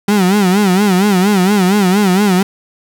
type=tone with vibrato; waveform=35% pulse; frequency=194.3 Hz; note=G3; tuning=15 cents flat; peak=-7 dBFS; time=0.08-2.43 s; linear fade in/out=5 ms; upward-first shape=sine; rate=4.3 Hz; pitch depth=140 cents each way; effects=none